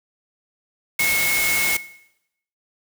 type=tone in noise; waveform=sine; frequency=2180 Hz; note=C#7; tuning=29 cents flat; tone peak=-18 dBFS; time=0.99-1.77 s; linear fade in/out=5 ms; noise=white; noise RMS=-23 dBFS; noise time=0.99-1.77 s; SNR=+2 dB; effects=noise-tail reverb RT60 0.8 s tail -18 dB re dry